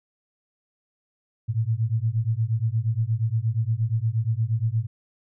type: beating tone pair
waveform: sine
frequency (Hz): 108.4 / 116.9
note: A2 / A#2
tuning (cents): -25 / +5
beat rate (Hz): 8.5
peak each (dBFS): -24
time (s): 1.48-4.87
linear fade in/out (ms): 20
effects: none